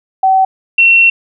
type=tone pair in turn; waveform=sine; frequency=763 / 2719 Hz; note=G5 / F7; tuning=-47 / -47 cents; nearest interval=octave + minor seventh; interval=2200 cents; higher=second; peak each=-6 / -4 dBFS; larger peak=second; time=0.23-0.45 / 0.78-1.1 s; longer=second; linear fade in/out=5 ms; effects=none